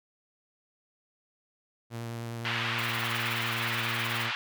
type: tone with vibrato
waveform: sawtooth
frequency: 116.54 Hz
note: A#2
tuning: in tune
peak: -31 dBFS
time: 1.9-4.32 s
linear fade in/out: 50 ms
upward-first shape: triangle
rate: 9.7 Hz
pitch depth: 18 cents each way
type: band-pass noise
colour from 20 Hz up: white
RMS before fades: -32 dBFS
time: 2.45-4.35 s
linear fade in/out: 0 ms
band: 950 to 3100 Hz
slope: 24 dB/octave
type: noise with tremolo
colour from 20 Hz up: blue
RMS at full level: -40 dBFS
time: 2.78-4.26 s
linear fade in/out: 10 ms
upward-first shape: triangle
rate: 19 Hz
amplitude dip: 85%
effects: none